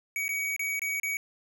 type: tone with dropouts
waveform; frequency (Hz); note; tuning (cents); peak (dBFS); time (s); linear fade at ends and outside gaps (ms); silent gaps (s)
square; 2259; C#7; +32; -29; 0.16-1.17; 1; 0.281-0.291 / 0.564-0.594 / 0.794-0.818 / 0.999-1.032
effects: none